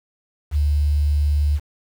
sine tone, 73.5 Hz, D2, 2 cents sharp, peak -15 dBFS, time 0.51-1.6 s, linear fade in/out 50 ms, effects 7-bit

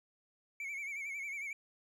triangle tone with vibrato, 2251 Hz, C#7, 26 cents sharp, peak -37 dBFS, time 0.6-1.53 s, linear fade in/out 2 ms, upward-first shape sine, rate 11 Hz, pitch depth 75 cents each way, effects none

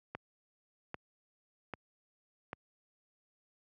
click train, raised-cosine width 0.5 ms, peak -24 dBFS, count 4, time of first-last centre 0.15-2.531 s, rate 1.26 Hz, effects high-pass 80 Hz 12 dB/octave

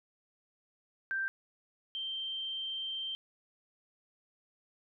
sine tone pair in turn, 1569 / 3138 Hz, G6 / G7, +1 / +1 cents, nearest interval octave, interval 1200 cents, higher second, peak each -31 / -35 dBFS, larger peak first, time 1.11-1.28 / 1.95-3.15 s, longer second, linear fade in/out 0 ms, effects none

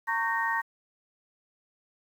sine tone cluster, 914 / 1110 / 1552 / 1857 Hz, A#5 / C#6 / G6 / A#6, -34 / +2 / -18 / -7 cents, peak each -30 / -33 / -35 / -29 dBFS, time 0.07-0.62 s, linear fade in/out 20 ms, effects 9-bit

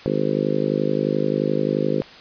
harmonic tone, 51.5 Hz, G#1, 14 cents flat, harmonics 3 / 4 / 5 / 6 / 7 / 8 / 9 / 10, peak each -27 / -27 / -27 / -27 / -27 / -27 / -27 / -27 dBFS, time 0.06-2.02 s, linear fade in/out 0 ms, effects white hiss -42 dBFS RMS until 2.2 s + resampled to 11025 Hz

